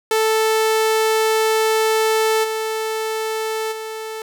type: tone with level steps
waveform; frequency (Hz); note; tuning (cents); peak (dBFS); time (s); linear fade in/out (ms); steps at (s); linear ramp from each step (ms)
sawtooth; 440; A4; 0; -11 / -17 / -23; 0.11-4.22; 2; 2.43 / 3.71; 20
effects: none